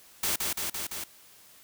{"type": "noise with echo", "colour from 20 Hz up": "white", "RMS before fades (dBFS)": -28, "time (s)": [0.23, 0.36], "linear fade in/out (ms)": 5, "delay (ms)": 170, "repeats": 4, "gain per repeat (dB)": -2, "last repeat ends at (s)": 1.04, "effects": ["white hiss -55 dBFS RMS until 1.63 s"]}